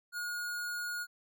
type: tone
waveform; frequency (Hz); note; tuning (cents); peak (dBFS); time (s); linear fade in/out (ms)
square; 1439; F#6; -49; -36; 0.12-1.07; 50
effects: none